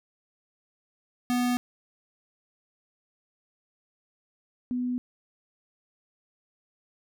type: tone pair in turn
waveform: square / sine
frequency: 246 / 248.1 Hz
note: B3 / B3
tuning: -7 / +8 cents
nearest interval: unison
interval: 15 cents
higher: second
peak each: -24 / -26 dBFS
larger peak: first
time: 1.3-1.57 / 4.71-4.98 s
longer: neither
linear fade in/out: 0 ms
effects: none